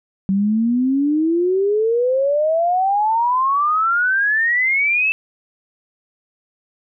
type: exponential sweep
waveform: sine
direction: up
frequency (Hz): 190 to 2654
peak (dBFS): -14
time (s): 0.29-5.12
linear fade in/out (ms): 0
effects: none